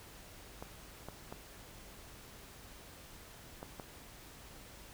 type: clicks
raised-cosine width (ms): 1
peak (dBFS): -29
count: 5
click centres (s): 0.625 / 1.086 / 1.325 / 3.629 / 3.798
effects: added 50 Hz sine -62 dBFS peak until 4.93 s + pink hiss -54 dBFS RMS until 4.93 s